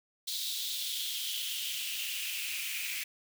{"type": "noise with high-pass filter sweep", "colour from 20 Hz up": "white", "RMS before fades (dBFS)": -36, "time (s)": [0.27, 3.04], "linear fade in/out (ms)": 10, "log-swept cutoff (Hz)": [3900, 2300], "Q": 4.8, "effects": []}